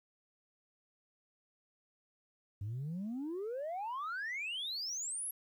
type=exponential sweep; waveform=sine; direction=up; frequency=95.9 to 11530 Hz; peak=-35 dBFS; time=2.61-5.31 s; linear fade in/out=5 ms; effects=tanh soft clip ceiling -35 dBFS + 12-bit